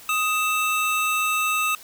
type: tone pair together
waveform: square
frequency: 1249.7 / 2648 Hz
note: D#6 / E7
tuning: +7 / +7 cents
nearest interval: octave + minor second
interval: 1300 cents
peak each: -24 dBFS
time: 0.09-1.75 s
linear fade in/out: 2 ms
effects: white hiss -45 dBFS RMS until 1.83 s